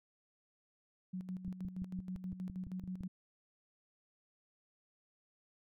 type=tone with tremolo; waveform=sine; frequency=184.4 Hz; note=F#3; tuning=6 cents flat; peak=-38 dBFS; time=1.13-3.08 s; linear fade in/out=10 ms; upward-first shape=square; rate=6.3 Hz; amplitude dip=65%
type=click train; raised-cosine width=5 ms; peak=-34 dBFS; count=10; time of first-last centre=1.48-3.008 s; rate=5.89 Hz
effects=none